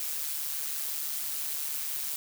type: noise with amplitude modulation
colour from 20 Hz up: blue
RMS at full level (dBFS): -31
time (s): 0-2.16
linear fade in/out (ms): 2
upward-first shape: sine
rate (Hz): 146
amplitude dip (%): 55
effects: none